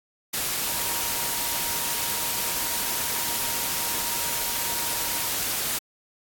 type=tone in noise; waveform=sine; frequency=941 Hz; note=A#5; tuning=16 cents sharp; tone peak=-38 dBFS; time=0.66-5.29 s; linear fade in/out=10 ms; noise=white; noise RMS=-27 dBFS; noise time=0.33-5.79 s; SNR=-14 dB; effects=AAC 64 kbps